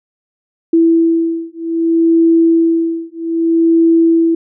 sine beating tone pair, 330.3 / 330.93 Hz, E4 / E4, +4 / +7 cents, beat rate 0.63 Hz, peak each -12 dBFS, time 0.73-4.35 s, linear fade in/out 5 ms, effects none

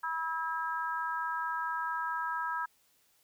harmonic tone, 324.4 Hz, E4, 28 cents flat, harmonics 3 / 4 / 5, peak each -35 / -36 / -37 dBFS, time 0.03-2.66 s, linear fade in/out 10 ms, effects white hiss -69 dBFS RMS until 3.23 s

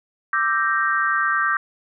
sine chord, E half-diminished seventh, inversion third, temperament equal with one note detuned, 1174.7 / 1323.9 / 1568 / 1864.7 Hz, D6 / E6 / G6 / Bb6, 0 / +7 / 0 / 0 cents, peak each -22 / -26 / -21 / -26 dBFS, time 0.33-1.57 s, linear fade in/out 2 ms, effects none

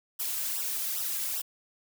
blue noise with flanger, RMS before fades -32 dBFS, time 0.19-1.42 s, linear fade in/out 10 ms, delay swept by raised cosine 0.44 to 2.84 ms, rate 2.5 Hz, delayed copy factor -0.85, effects none

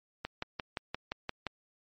click train, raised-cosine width 0.3 ms, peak -18 dBFS, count 8, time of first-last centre 0.25-1.467 s, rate 5.75 Hz, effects MP3 32 kbps

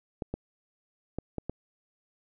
clicks, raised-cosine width 2 ms, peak -19 dBFS, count 5, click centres 0.222 / 0.34 / 1.186 / 1.383 / 1.496 s, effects none

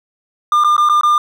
triangle tone with dropouts, 1202 Hz, D6, 40 cents sharp, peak -7 dBFS, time 0.52-1.18 s, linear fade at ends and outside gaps 2 ms, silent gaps 0.638-0.645 / 0.766-0.779 / 0.889-0.896 / 1.011-1.033 s, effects none

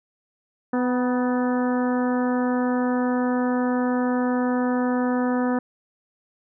harmonic tone with a mistuned harmonic, 249.6 Hz, B3, 19 cents sharp, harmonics 1 / 2 / 3 / 4 / 5 / 6 / 7, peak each -21 / -27 / -31 / -33 / -35 / -37 / -38 dBFS, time 0.73-5.59 s, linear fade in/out 5 ms, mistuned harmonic 4, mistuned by -35 cents, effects none

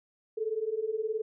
sine beating tone pair, 426.3 / 445.3 Hz, G#4 / A4, +45 / +21 cents, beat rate 19 Hz, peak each -33 / -31 dBFS, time 0.37-1.22 s, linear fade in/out 10 ms, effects none

